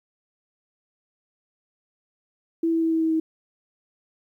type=tone with pitch steps; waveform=sine; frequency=330 / 327.9 / 325.8 / 323.8 / 321.7 / 319.7 Hz; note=E4 / E4 / E4 / E4 / E4 / D#4; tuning=+2 / -9 / -20 / -31 / -42 / +47 cents; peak=-19 dBFS; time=2.63-3.2 s; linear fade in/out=5 ms; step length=95 ms; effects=10-bit